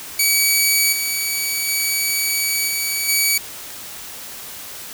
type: tone with level steps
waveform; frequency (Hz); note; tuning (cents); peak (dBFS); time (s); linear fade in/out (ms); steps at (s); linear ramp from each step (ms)
10% pulse; 2272; C#7; +42; -5 / -11 / -9 / -11 / -6; 0.19-3.38; 5; 0.92 / 1.68 / 2.67 / 3.08; 10
effects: white hiss -34 dBFS RMS until 4.93 s